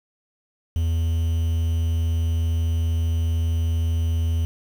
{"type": "tone with quantisation", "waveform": "triangle", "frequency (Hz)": 82.41, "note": "E2", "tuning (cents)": 0, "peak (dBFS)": -17, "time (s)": [0.76, 4.45], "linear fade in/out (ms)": 0, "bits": 7, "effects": []}